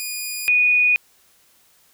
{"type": "tone pair in turn", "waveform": ["10% pulse", "sine"], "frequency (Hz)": [2455, 2469], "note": ["D#7", "D#7"], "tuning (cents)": [-24, -14], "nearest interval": "unison", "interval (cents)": 10, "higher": "second", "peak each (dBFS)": [-17, -13], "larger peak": "second", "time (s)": [[0, 0.48], [0.48, 0.96]], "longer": "neither", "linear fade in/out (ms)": 0, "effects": ["white hiss -57 dBFS RMS until 1.93 s"]}